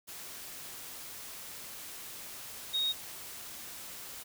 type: tone in noise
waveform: sine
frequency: 3747 Hz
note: A#7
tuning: 8 cents sharp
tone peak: -28 dBFS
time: 2.73-2.93 s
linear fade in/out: 20 ms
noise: white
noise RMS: -45 dBFS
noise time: 0.07-4.24 s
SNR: +14 dB
effects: none